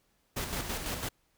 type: noise with tremolo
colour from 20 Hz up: pink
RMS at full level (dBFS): -34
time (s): 0.36-1.09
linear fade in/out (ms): 10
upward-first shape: square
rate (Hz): 6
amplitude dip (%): 45
effects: pink hiss -72 dBFS RMS until 1.37 s